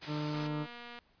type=noise; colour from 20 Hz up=white; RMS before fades=-41 dBFS; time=0.01-0.48 s; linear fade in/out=20 ms
type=harmonic tone; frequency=150 Hz; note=D3; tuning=37 cents sharp; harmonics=1 / 2 / 3 / 4 / 6 / 7 / 8 / 9; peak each=-36 / -37 / -46 / -46 / -47 / -53 / -54 / -51 dBFS; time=0.06-0.67 s; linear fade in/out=50 ms
type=click train; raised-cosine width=0.3 ms; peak=-32 dBFS; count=156; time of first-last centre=0.34-0.989 s; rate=239 Hz
effects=pink hiss -69 dBFS RMS until 1.2 s + resampled to 11025 Hz